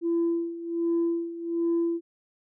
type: tone with tremolo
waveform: sine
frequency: 337.3 Hz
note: E4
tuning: 40 cents sharp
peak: -20 dBFS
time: 0.01-2.01 s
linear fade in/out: 50 ms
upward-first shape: sine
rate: 1.3 Hz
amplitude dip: 80%
effects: tanh soft clip ceiling -19 dBFS